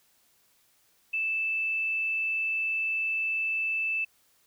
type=tone; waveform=sine; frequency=2637 Hz; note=E7; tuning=in tune; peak=-26 dBFS; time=1.13-4.05 s; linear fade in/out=10 ms; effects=white hiss -66 dBFS RMS until 4.46 s